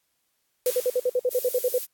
sine tone bursts, 500 Hz, B4, 21 cents sharp, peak -19 dBFS, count 12, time 0.66-1.783 s, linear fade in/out 5 ms, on 45 ms, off 53 ms
blue noise with exponential decay, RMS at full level -28 dBFS, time 0.66-1.58 s, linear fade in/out 1 ms, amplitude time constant 200 ms
violet noise, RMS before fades -32 dBFS, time 1.3-1.86 s, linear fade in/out 20 ms
effects white hiss -73 dBFS RMS until 1.93 s + AAC 64 kbps

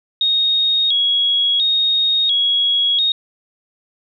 sine tone with vibrato, 3520 Hz, A7, in tune, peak -13 dBFS, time 0.21-3.12 s, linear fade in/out 2 ms, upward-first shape square, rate 0.72 Hz, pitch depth 99 cents each way, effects none

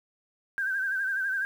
sine tone with vibrato, 1568 Hz, G6, in tune, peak -26 dBFS, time 0.58-1.45 s, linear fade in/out 0 ms, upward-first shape sine, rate 12 Hz, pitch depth 63 cents each way, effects 9-bit

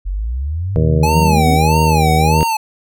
sine exponential sweep, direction up, 43.65 to 277.2 Hz, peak -17 dBFS, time 0.05-1.57 s, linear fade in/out 20 ms
harmonic tone, 78.5 Hz, D#2, 16 cents sharp, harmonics 1 / 2 / 3 / 4 / 5 / 6 / 7 / 8, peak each -15 / -14 / -24 / -28 / -25 / -20 / -29 / -31 dBFS, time 0.76-2.43 s, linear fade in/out 0 ms
square tone with vibrato, 830.6 Hz, G#5, in tune, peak -15 dBFS, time 1.03-2.57 s, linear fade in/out 5 ms, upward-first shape sine, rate 1.6 Hz, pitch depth 180 cents each way
click, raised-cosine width 0.3 ms, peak -14 dBFS, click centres 2.408 s
effects none

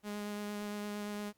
sawtooth tone with vibrato, 207.1 Hz, G#3, 5 cents flat, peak -34 dBFS, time 0.03-1.33 s, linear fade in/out 50 ms, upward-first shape sine, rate 8.7 Hz, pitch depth 10 cents each way, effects pink hiss -75 dBFS RMS until 1.37 s + Opus 48 kbps

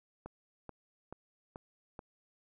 click train, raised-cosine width 1 ms, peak -30 dBFS, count 5, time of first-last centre 0.26-1.992 s, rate 2.31 Hz, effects none

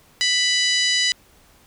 harmonic tone with a mistuned harmonic, 990 Hz, B5, 4 cents sharp, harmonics 2 / 3 / 4 / 5 / 6 / 7 / 8 / 9, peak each -23 / -23 / -23 / -23 / -29 / -30 / -37 / -38 dBFS, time 0.21-1.12 s, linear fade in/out 0 ms, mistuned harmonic 9, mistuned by +47 cents, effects pink hiss -54 dBFS RMS until 1.66 s

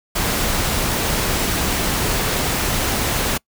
pink noise, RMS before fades -20 dBFS, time 0.15-3.38 s, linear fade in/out 10 ms, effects noise-tail reverb RT60 0.1 s tail -25 dB re dry

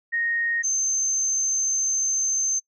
sine tone pair in turn, 1862 / 6263 Hz, A#6 / G8, -2 / -2 cents, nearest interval octave + major sixth, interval 2100 cents, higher second, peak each -22 / -21 dBFS, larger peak second, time 0.12-0.63 / 0.63-2.6 s, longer second, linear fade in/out 20 ms, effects noise-tail reverb RT60 0.1 s tail -22 dB re dry

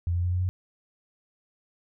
sine tone with pitch steps, 86.3 / 87.66 / 89.03 / 90.43 / 91.86 Hz, F2 / F2 / F2 / F#2 / F#2, -20 / +7 / +34 / -39 / -12 cents, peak -23 dBFS, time 0.07-0.49 s, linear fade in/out 0 ms, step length 84 ms, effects none

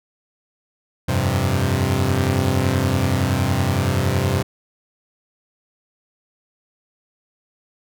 sawtooth chord, F suspended second, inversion none, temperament equal, 87.31 / 98 / 130.81 Hz, F2 / G2 / C3, 0 / 0 / 0 cents, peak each -19 / -17 / -17 dBFS, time 1.08-4.43 s, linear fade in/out 10 ms, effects none

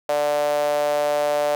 sawtooth tone with high-pass filter, 147.2 Hz, D3, 4 cents sharp, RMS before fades -21 dBFS, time 0.09-1.55 s, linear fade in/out 0 ms, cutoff 620 Hz, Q 8.4, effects none

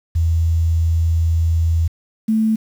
sine tone pair in turn, 82.41 / 220 Hz, E2 / A3, 0 / 0 cents, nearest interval octave + perfect fourth, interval 1700 cents, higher second, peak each -13 dBFS, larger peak neither, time 0.15-1.88 / 2.28-2.56 s, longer first, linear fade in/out 10 ms, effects 7-bit

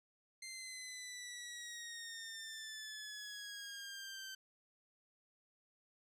15% pulse exponential sweep, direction down, 2093 to 1548 Hz, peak -40 dBFS, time 0.42-4.35 s, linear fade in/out 5 ms, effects resampled to 32000 Hz

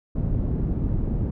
pink low-pass noise, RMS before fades -24 dBFS, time 0.15-1.31 s, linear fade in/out 10 ms, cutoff 240 Hz, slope 12 dB/octave, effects none

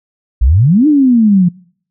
sine exponential two-way sweep, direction up then down, 53 to 311.1 to 171.7 Hz, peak -5 dBFS, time 0.41-1.49 s, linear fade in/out 10 ms, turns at 0.87 s, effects noise-tail reverb RT60 0.6 s tail -25 dB re dry

